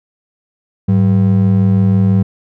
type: ring-modulated tone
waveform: triangle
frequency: 146.83 Hz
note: D3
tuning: in tune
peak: -3 dBFS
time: 0.88-2.23 s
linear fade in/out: 10 ms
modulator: 43 Hz
effects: none